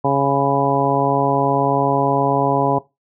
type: harmonic tone with a mistuned harmonic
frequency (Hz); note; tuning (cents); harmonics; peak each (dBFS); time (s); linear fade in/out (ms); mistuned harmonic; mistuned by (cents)
138.59; C#3; 0; 1 / 2 / 3 / 4 / 5 / 6 / 7; -22 / -22 / -22 / -22 / -22 / -22 / -22; 0.04-2.79; 10; 7; +33
effects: noise-tail reverb RT60 0.2 s tail -17 dB re dry